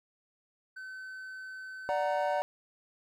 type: tone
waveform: triangle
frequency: 1525 Hz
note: G6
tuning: 48 cents flat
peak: -39 dBFS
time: 0.76-2.41 s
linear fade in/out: 10 ms
type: chord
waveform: triangle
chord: D augmented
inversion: none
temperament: equal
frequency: 587.3 / 740 / 932.3 Hz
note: D5 / F#5 / A#5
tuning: 0 / 0 / 0 cents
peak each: -29 / -30 / -33 dBFS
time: 1.89-2.42 s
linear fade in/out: 0 ms
effects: none